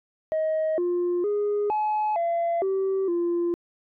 sine tone with pitch steps, 630 / 352.5 / 413 / 852 / 680 / 385.2 / 345 Hz, D#5 / F4 / G#4 / G#5 / F5 / G4 / F4, +21 / +16 / -10 / +44 / -46 / -30 / -21 cents, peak -20 dBFS, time 0.32-3.54 s, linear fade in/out 0 ms, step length 460 ms, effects tanh soft clip ceiling -20 dBFS

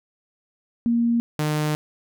sine / sawtooth tone pair in turn, 234.5 / 151.76 Hz, A#3 / D#3, +11 / -43 cents, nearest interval minor sixth, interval 754 cents, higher first, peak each -17 dBFS, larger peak neither, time 0.86-1.2 / 1.39-1.75 s, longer second, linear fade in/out 0 ms, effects none

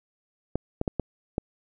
clicks, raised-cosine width 2 ms, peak -12 dBFS, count 5, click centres 0.556 / 0.814 / 0.878 / 0.997 / 1.381 s, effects none

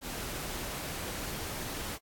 pink noise, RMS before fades -38 dBFS, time 0.01-1.99 s, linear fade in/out 50 ms, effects AAC 64 kbps

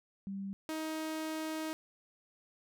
sine / sawtooth tone pair in turn, 196 / 315 Hz, G3 / D#4, 0 / +21 cents, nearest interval minor sixth, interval 821 cents, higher second, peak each -37 / -32 dBFS, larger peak second, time 0.27-0.53 / 0.69-1.73 s, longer second, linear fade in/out 0 ms, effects none

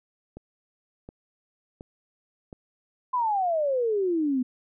click train, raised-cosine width 2 ms, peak -27 dBFS, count 4, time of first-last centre 0.37-2.528 s, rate 1.39 Hz
sine exponential sweep, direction down, 1031 to 245.8 Hz, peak -22 dBFS, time 3.13-4.43 s, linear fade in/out 10 ms
effects none

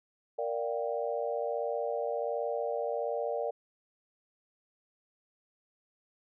sine chord, G minor seventh, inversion first, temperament equal with one note detuned, 466.2 / 587.3 / 702.5 / 784 Hz, Bb4 / D5 / F5 / G5, 0 / 0 / +10 / 0 cents, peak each -34 / -34 / -38 / -40 dBFS, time 0.38-3.51 s, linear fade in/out 10 ms, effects none

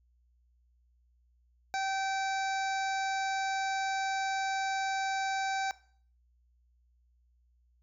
harmonic tone, 774 Hz, G5, 22 cents flat, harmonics 1 / 2 / 3 / 5 / 6 / 7 / 8 / 9, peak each -31 / -37 / -41 / -45 / -47 / -48 / -49 / -50 dBFS, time 1.74-5.71 s, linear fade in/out 0 ms, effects noise-tail reverb RT60 0.5 s tail -18 dB re dry + added 60 Hz sine -65 dBFS peak until 7.82 s

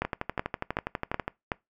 two click trains, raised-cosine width 0.5 ms, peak -12 / -14 dBFS, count 5 / 16, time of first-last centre 0.02-1.518 / 0.05-1.28 s, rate 2.67 / 12.2 Hz, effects noise-tail reverb RT60 0.2 s tail -23 dB re dry

